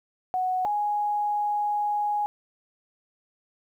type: tone pair in turn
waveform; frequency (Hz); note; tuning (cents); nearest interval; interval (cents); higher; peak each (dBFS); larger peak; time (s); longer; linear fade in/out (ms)
sine; 740 / 830.5; F#5 / G#5; 0 / 0; major second; 200; second; -23; neither; 0.34-0.65 / 0.65-2.26; second; 0
effects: 10-bit